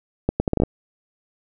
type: accelerating click train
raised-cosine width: 2 ms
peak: -5 dBFS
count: 8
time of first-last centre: 0.29-0.635 s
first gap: 110 ms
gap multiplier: 0.71
effects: none